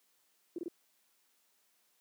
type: tone bursts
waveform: sine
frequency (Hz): 341.3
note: F4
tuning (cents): -40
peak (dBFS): -35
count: 3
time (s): 0.56-0.682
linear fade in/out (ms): 2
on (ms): 24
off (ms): 25
effects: white hiss -73 dBFS RMS until 2 s + high-pass 200 Hz 12 dB/octave